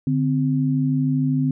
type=tone pair together; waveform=sine; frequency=146.83 / 259.7 Hz; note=D3 / C4; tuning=0 / -13 cents; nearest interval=minor seventh; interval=987 cents; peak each=-20 dBFS; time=0.07-1.51 s; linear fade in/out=2 ms; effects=none